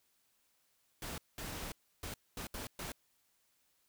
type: noise bursts at uneven times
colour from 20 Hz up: pink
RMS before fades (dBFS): -43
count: 6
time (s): 1.02-1.18 / 1.38-1.72 / 2.03-2.14 / 2.37-2.47 / 2.54-2.67 / 2.79-2.92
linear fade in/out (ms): 2
effects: white hiss -75 dBFS RMS until 3.88 s